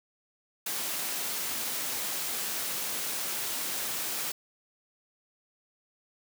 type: high-pass noise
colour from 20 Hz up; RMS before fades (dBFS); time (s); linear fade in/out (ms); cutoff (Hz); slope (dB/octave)
white; -33; 0.66-4.32; 5; 160; 12
effects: none